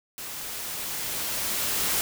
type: noise with level ramp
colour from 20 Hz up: white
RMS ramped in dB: -37 to -25 dBFS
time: 0.18-2.01 s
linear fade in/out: 0 ms
effects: none